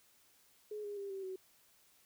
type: tone with pitch steps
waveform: sine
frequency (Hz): 422 / 410 / 398.3 / 387 / 376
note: G#4 / G#4 / G4 / G4 / F#4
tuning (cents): +28 / -22 / +28 / -22 / +28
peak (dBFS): -40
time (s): 0.71-1.36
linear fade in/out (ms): 5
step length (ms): 130
effects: white hiss -68 dBFS RMS until 2.05 s